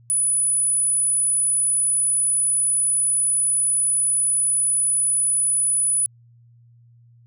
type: tone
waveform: sine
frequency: 9930 Hz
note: D#9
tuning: 5 cents flat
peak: -16 dBFS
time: 0.1-6.06 s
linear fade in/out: 0 ms
effects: tanh soft clip ceiling -13 dBFS + added 118 Hz sine -49 dBFS peak until 7.26 s